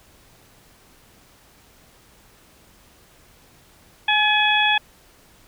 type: harmonic tone with a mistuned harmonic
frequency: 842 Hz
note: G#5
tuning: 24 cents sharp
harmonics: 1 / 2 / 3 / 4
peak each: -21 / -21 / -21 / -21 dBFS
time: 4.08-4.78 s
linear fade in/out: 5 ms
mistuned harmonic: 2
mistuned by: +24 cents
effects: pink hiss -53 dBFS RMS until 5.47 s